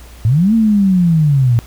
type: linear two-way sweep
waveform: sine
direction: up then down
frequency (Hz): 100.9 to 229.2 to 113.3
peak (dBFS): -8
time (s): 0.25-1.59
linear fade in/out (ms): 0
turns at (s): 0.54
effects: added 60 Hz sine -35 dBFS peak until 1.66 s + pink hiss -42 dBFS RMS until 1.66 s